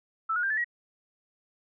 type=tone with pitch steps; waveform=sine; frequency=1318.5 / 1446.2 / 1586.2 / 1739.8 / 1908.2 Hz; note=E6 / F#6 / G6 / A6 / A#6; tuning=0 / -40 / +20 / -20 / +40 cents; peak=-25 dBFS; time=0.29-0.645 s; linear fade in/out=10 ms; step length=71 ms; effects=none